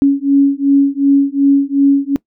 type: beating tone pair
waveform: sine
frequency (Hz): 277.2 / 279.9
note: C#4 / C#4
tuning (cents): 0 / +17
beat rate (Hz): 2.7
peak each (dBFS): -11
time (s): 0.02-2.16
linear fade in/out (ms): 0
effects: noise-tail reverb RT60 0.1 s tail -21 dB re dry